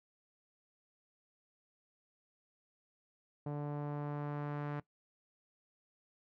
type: tone with low-pass filter sweep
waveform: sawtooth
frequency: 146.3 Hz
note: D3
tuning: 6 cents flat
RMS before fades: -39 dBFS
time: 3.46-4.8 s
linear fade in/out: 5 ms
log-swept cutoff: 730 to 1600 Hz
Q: 1.1
effects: noise-tail reverb RT60 0.1 s tail -19 dB re dry